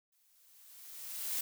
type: noise with exponential growth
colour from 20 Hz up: blue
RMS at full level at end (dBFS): -34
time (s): 0.12-1.41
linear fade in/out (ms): 5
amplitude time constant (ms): 280
effects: none